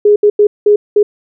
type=tone bursts at uneven times; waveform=sine; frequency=415.3 Hz; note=G#4; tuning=in tune; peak=-4 dBFS; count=5; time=0.05-0.16 / 0.23-0.3 / 0.39-0.47 / 0.66-0.76 / 0.96-1.03 s; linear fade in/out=5 ms; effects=none